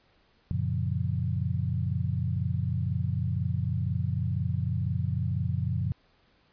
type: chord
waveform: sine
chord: Gb major seventh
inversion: none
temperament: equal with one note detuned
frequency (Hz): 92.5 / 116.54 / 138.59 / 172.51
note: Gb2 / Bb2 / Db3 / F3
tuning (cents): 0 / 0 / 0 / -21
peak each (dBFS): -30 / -31 / -32 / -34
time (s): 0.51-5.92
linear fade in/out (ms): 0
effects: pink hiss -65 dBFS RMS until 6.52 s + resampled to 11025 Hz